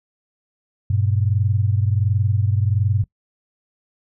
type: tone pair together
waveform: sine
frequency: 98.22 / 119.6 Hz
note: G2 / A#2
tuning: +4 / +45 cents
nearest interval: minor third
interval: 341 cents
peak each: -17 / -21 dBFS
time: 0.9-3.04 s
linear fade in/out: 5 ms
effects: noise-tail reverb RT60 0.1 s tail -21 dB re dry